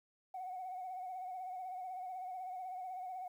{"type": "tone with vibrato", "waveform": "sine", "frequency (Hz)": 740, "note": "F#5", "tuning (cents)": 0, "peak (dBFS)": -40, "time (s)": [0.34, 3.28], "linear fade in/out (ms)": 5, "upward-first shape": "sine", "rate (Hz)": 16, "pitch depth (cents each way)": 50, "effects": ["tanh soft clip ceiling -37 dBFS", "12-bit"]}